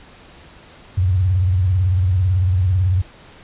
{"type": "tone with vibrato", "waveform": "sine", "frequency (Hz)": 91.9, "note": "F#2", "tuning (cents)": -11, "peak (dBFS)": -13, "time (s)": [0.97, 3.02], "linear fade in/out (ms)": 10, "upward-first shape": "sine", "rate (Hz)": 18, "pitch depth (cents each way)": 130, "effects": ["pink hiss -44 dBFS RMS until 3.43 s", "resampled to 8000 Hz"]}